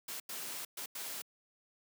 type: noise bursts at uneven times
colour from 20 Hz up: white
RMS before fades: -42 dBFS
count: 4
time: 0.08-0.2 / 0.29-0.65 / 0.77-0.86 / 0.95-1.22 s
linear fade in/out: 5 ms
effects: high-pass 200 Hz 12 dB/octave